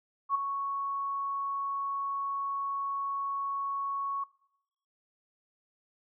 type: tone with ADSR envelope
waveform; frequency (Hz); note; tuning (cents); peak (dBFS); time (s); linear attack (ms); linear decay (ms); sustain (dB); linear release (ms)
sine; 1108.7; C#6; 0; -22; 0.29-4.24; 59; 10; -8; 6
effects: noise-tail reverb RT60 0.8 s tail -22 dB re dry